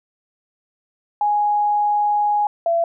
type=tone pair in turn; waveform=sine; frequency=830.6 / 674.7 Hz; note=G#5 / E5; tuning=0 / +40 cents; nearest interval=major third; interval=360 cents; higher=first; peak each=-15 dBFS; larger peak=neither; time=1.21-2.47 / 2.66-2.84 s; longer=first; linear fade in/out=2 ms; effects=none